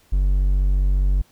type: tone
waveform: triangle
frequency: 47.43 Hz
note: F#1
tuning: 44 cents sharp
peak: -13 dBFS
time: 0.12-1.22 s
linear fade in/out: 10 ms
effects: pink hiss -57 dBFS RMS until 1.31 s